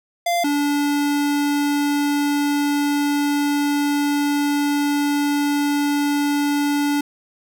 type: tone pair in turn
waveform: square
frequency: 692 / 288.9 Hz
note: F5 / D4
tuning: -16 / -28 cents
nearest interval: octave + minor third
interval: 1512 cents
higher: first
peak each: -18 dBFS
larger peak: neither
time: 0.26-0.44 / 0.44-7.01 s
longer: second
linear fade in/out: 5 ms
effects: none